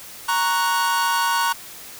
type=chord; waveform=45% pulse; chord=F# major; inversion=first; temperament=equal; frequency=932.3 / 1108.7 / 1480 Hz; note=A#5 / C#6 / F#6; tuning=0 / 0 / 0 cents; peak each=-21 / -24 / -24 dBFS; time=0.28-1.53 s; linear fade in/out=10 ms; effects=white hiss -39 dBFS RMS until 1.99 s